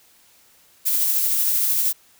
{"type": "noise with tremolo", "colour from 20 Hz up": "violet", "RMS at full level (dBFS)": -19, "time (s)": [0.85, 1.93], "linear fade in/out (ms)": 20, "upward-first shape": "sine", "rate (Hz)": 13, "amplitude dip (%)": 25, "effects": ["white hiss -55 dBFS RMS until 2.19 s"]}